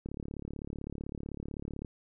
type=click train; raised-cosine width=3 ms; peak=-26 dBFS; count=65; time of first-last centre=0.06-1.848 s; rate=35.8 Hz; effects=none